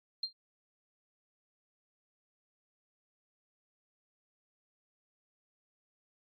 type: tone with exponential decay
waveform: sine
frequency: 4186 Hz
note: C8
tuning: in tune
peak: -28 dBFS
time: 0.23-0.33 s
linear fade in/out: 5 ms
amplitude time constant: 21 ms
effects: MP3 48 kbps